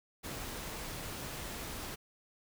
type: noise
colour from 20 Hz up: pink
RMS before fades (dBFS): -42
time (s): 0.23-1.96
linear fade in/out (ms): 20
effects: none